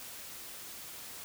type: silence
effects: white hiss -46 dBFS RMS until 1.24 s